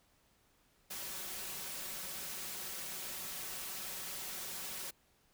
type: noise with comb filter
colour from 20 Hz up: white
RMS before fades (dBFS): -43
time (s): 0.9-4.91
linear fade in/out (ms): 10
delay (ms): 5.3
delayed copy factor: +0.55
effects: pink hiss -71 dBFS RMS until 5.33 s